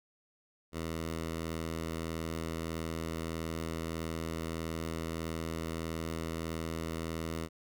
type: tone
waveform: 10% pulse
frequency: 81.6 Hz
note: E2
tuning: 17 cents flat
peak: -27 dBFS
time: 0.72-7.49 s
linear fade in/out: 50 ms
effects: none